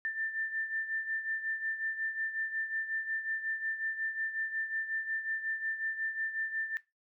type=beating tone pair; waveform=sine; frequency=1781 / 1786.5 Hz; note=A6 / A6; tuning=+21 / +26 cents; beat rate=5.5 Hz; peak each=-34 / -39 dBFS; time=0.05-6.77 s; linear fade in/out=0 ms; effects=noise-tail reverb RT60 0.2 s tail -18 dB re dry